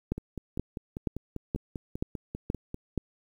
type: two click trains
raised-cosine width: 3 ms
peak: -22 / -15 dBFS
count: 14 / 7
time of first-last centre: 0.18-2.744 / 0.12-2.977 s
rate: 5.07 / 2.1 Hz
effects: 9-bit